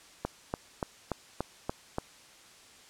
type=click train; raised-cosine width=1 ms; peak=-16 dBFS; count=7; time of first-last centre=0.25-1.984 s; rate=3.46 Hz; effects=white hiss -55 dBFS RMS until 2.89 s + low-pass 8000 Hz 12 dB/octave